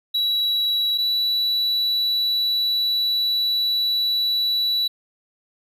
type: tone pair in turn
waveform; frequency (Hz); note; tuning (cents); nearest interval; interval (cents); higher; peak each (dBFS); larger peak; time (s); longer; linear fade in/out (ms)
triangle; 3908 / 3940; B7 / B7; -19 / -5; unison; 14; second; -17; neither; 0.14-0.98 / 0.98-4.88; second; 10
effects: none